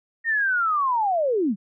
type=linear sweep; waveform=sine; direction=down; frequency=1864.7 to 172.9 Hz; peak=-19 dBFS; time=0.24-1.56 s; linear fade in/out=50 ms; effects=none